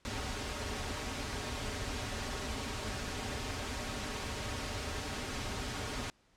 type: noise with comb filter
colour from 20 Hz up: pink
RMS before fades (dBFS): -38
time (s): 0.05-6.1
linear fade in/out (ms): 0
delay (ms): 5.9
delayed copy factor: -0.6
effects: pink hiss -69 dBFS RMS until 6.36 s + low-pass 7000 Hz 12 dB/octave